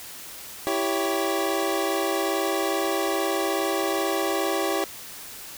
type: chord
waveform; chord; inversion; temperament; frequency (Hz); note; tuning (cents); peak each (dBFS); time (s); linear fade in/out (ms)
25% pulse; C# diminished; first; equal with one note detuned; 329.6 / 392 / 558.5; E4 / G4 / C#5; 0 / 0 / +13; -24 / -23 / -25; 0.67-4.84; 0
effects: white hiss -40 dBFS RMS until 5.57 s